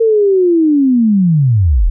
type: linear sweep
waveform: sine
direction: down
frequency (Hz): 459.3 to 32.7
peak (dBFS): -7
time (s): 0-1.9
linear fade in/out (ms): 10
effects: none